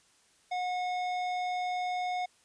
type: tone with hard clipping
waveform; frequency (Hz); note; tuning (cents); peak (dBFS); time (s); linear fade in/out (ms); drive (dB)
sine; 726; F#5; -33; -32; 0.51-2.26; 10; 12
effects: white hiss -65 dBFS RMS until 2.44 s + resampled to 22050 Hz